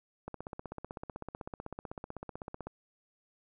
click train, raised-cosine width 1 ms, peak -26 dBFS, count 39, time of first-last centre 0.28-2.67 s, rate 15.9 Hz, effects none

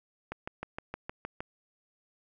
click train, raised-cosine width 0.5 ms, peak -21 dBFS, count 8, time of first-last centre 0.32-1.405 s, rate 6.45 Hz, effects none

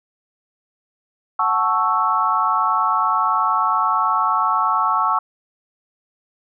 sine chord, F# minor seventh, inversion none, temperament equal, 740 / 880 / 1108.7 / 1318.5 Hz, F#5 / A5 / C#6 / E6, 0 / 0 / 0 / 0 cents, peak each -25 / -22 / -19 / -20 dBFS, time 1.39-5.19 s, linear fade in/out 5 ms, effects none

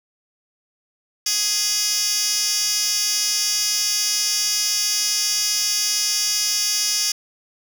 10% pulse tone with high-pass filter, 415.3 Hz, G#4, in tune, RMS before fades -21 dBFS, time 1.26-7.12 s, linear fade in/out 5 ms, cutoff 4700 Hz, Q 3.9, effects none

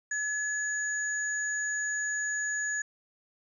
sine tone pair together, 1700 / 6800 Hz, G#6 / G#8, +40 / +40 cents, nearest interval 2 octaves, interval 2400 cents, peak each -30 / -34 dBFS, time 0.11-2.82 s, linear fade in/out 5 ms, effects none

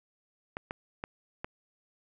clicks, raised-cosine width 0.5 ms, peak -20 dBFS, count 4, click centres 0.569 / 0.709 / 1.039 / 1.445 s, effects none

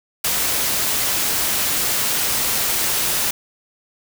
white noise, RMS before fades -20 dBFS, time 0.24-3.31 s, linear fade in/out 5 ms, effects none

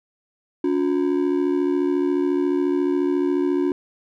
triangle ring-modulated tone, 322 Hz, E4, 41 cents flat, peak -13 dBFS, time 0.64-3.72 s, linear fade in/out 2 ms, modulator 37.1 Hz, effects none

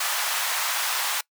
pink high-pass noise, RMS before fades -26 dBFS, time 0-1.21 s, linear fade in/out 5 ms, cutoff 830 Hz, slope 24 dB/octave, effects noise-tail reverb RT60 0.1 s tail -23 dB re dry

